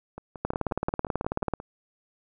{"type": "two click trains", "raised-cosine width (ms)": 1, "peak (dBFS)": [-12, -24], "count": [21, 9], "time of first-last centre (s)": [[0.45, 1.537], [0.18, 1.601]], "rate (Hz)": [18.4, 5.63], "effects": []}